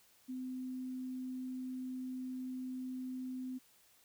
sine tone, 256.2 Hz, C4, 36 cents flat, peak -39 dBFS, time 0.28-3.59 s, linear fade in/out 20 ms, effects white hiss -67 dBFS RMS until 4.04 s

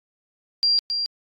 sine tone with echo, 4754 Hz, D8, 20 cents sharp, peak -16 dBFS, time 0.63-0.79 s, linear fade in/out 0 ms, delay 270 ms, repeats 1, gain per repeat -6 dB, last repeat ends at 1.06 s, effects AAC 48 kbps

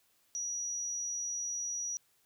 sine tone, 5810 Hz, F#8, 32 cents flat, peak -34 dBFS, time 0.35-1.97 s, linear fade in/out 0 ms, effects white hiss -71 dBFS RMS until 2.25 s

